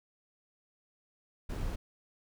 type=noise; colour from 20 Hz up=brown; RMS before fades=-35 dBFS; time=1.49-1.76 s; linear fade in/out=10 ms; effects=none